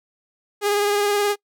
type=tone with vibrato; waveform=sawtooth; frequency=410 Hz; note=G#4; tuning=22 cents flat; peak=-14 dBFS; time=0.61-1.36 s; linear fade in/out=50 ms; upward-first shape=sine; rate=19 Hz; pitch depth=24 cents each way; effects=noise-tail reverb RT60 0.1 s tail -25 dB re dry